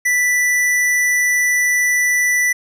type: tone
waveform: square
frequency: 1975.5 Hz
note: B6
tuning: in tune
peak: -14 dBFS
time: 0.05-2.53 s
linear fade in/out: 10 ms
effects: resampled to 32000 Hz + 9-bit